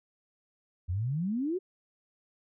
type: exponential sweep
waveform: sine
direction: up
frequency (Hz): 82.41 to 390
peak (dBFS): -28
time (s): 0.88-1.59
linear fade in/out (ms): 20
effects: none